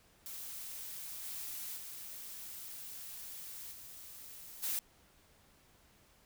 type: noise with level steps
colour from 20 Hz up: blue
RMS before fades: -45 / -43 / -47 / -51 / -36 dBFS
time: 0.26-4.79 s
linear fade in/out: 0 ms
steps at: 1.23 / 1.76 / 3.71 / 4.62 s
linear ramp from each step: 20 ms
effects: pink hiss -66 dBFS RMS until 6.25 s